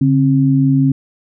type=tone pair together; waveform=sine; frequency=141.76 / 267.6 Hz; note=C#3 / C4; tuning=+39 / +39 cents; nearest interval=major seventh; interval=1100 cents; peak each=-12 dBFS; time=0.01-0.92 s; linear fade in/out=5 ms; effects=none